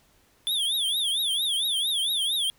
square tone with vibrato, 3448 Hz, A7, 36 cents flat, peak -24 dBFS, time 0.47-2.5 s, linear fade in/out 0 ms, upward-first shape triangle, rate 4.4 Hz, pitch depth 200 cents each way, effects pink hiss -62 dBFS RMS until 2.58 s

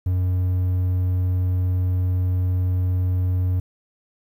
triangle tone, 91.2 Hz, F#2, 24 cents flat, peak -16 dBFS, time 0.06-3.6 s, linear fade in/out 5 ms, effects 9-bit

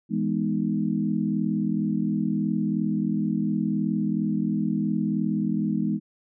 sine chord, E major seventh, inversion none, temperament equal, 164.81 / 207.7 / 246.9 / 311.1 Hz, E3 / G#3 / B3 / D#4, 0 / 0 / 0 / 0 cents, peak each -29 / -25 / -29 / -30 dBFS, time 0.09-6 s, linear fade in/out 50 ms, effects none

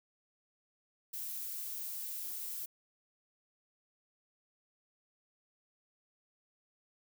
violet noise, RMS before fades -41 dBFS, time 1.13-2.66 s, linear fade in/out 10 ms, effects none

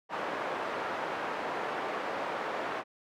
pink band-pass noise, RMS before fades -35 dBFS, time 0.09-2.84 s, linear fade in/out 50 ms, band 500 to 1500 Hz, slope 12 dB/octave, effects none

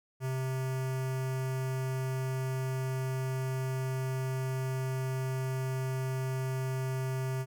square tone with notch filter, 130.9 Hz, C3, 1 cent sharp, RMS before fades -33 dBFS, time 0.2-7.46 s, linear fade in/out 50 ms, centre 3800 Hz, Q 1.7, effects none

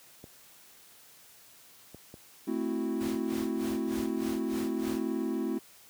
clicks, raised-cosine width 2 ms, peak -32 dBFS, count 3, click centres 0.241 / 1.946 / 2.141 s
triangle chord, F# half-diminished seventh, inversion first, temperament equal, 220 / 261.6 / 329.6 / 370 Hz, A3 / C4 / E4 / F#4, 0 / 0 / 0 / 0 cents, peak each -33 / -32 / -32 / -35 dBFS, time 2.47-5.59 s, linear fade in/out 10 ms
pink noise with tremolo, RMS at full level -41 dBFS, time 3-5.03 s, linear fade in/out 10 ms, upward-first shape sine, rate 3.3 Hz, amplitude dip 100%
effects white hiss -56 dBFS RMS until 5.89 s + high-pass 60 Hz 12 dB/octave

